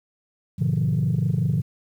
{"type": "chord", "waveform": "sine", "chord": "G# diminished seventh", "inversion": "none", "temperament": "equal with one note detuned", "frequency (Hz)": [103.83, 123.47, 149.74, 174.61], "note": ["G#2", "B2", "D3", "F3"], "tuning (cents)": [0, 0, 34, 0], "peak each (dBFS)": [-26, -23, -22, -24], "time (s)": [0.58, 1.62], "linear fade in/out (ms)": 20, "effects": ["tanh soft clip ceiling -14 dBFS", "9-bit"]}